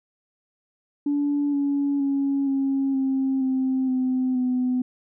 sine tone with pitch steps, 288 / 282.6 / 277.2 / 272 / 266.9 / 261.8 / 256.9 / 252 Hz, D4 / C#4 / C#4 / C#4 / C4 / C4 / C4 / B3, -34 / +34 / 0 / -33 / +35 / +1 / -32 / +35 cents, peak -19 dBFS, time 1.06-4.82 s, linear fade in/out 5 ms, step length 470 ms, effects tanh soft clip ceiling -16 dBFS

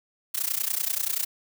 blue noise with amplitude modulation, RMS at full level -24 dBFS, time 0.34-1.25 s, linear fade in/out 10 ms, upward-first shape sine, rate 30.4 Hz, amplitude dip 90%, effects none

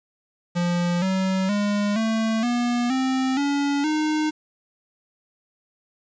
square tone with pitch steps, 174.61 / 189.32 / 205.3 / 222.6 / 241.3 / 261.6 / 283.7 / 307.5 Hz, F3 / F#3 / G#3 / A3 / B3 / C4 / C#4 / D#4, 0 / +40 / -20 / +20 / -40 / 0 / +40 / -20 cents, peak -21 dBFS, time 0.55-4.31 s, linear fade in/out 20 ms, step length 470 ms, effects resampled to 16000 Hz + 8-bit

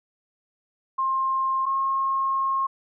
sine tone pair in turn, 1061 / 1077.1 Hz, C6 / C6, +24 / +50 cents, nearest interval unison, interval 26 cents, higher second, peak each -21 dBFS, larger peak neither, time 0.98-1.66 / 1.66-2.67 s, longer second, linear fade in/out 10 ms, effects none

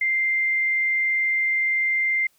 sine tone, 2093 Hz, C7, in tune, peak -19 dBFS, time 0.01-2.27 s, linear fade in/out 5 ms, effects white hiss -63 dBFS RMS until 2.38 s

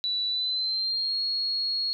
sine tone with pitch glide, 3951 to 4309 Hz, B7 to C#8, 0 to -50 cents, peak -25 dBFS, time 0.04-1.93 s, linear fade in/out 0 ms, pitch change +150 cents, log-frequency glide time 0.28-1.22 s, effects none

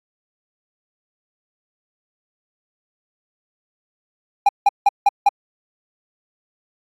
triangle tone bursts, 808 Hz, G#5, 48 cents flat, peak -7 dBFS, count 5, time 4.46-5.29 s, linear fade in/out 5 ms, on 30 ms, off 170 ms, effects AAC 48 kbps

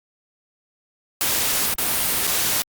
white noise with dropouts, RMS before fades -21 dBFS, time 1.21-2.62 s, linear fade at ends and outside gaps 0 ms, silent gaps 1.739-1.784 / 2.27-2.275 s, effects Opus 48 kbps

